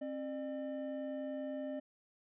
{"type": "tone pair together", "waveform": "triangle", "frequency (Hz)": [267.3, 602.2], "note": ["C4", "D5"], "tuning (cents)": [37, 43], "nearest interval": "octave + major second", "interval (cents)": 1406, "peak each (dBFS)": [-39, -39], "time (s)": [0.01, 1.8], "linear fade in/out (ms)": 10, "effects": ["resampled to 8000 Hz"]}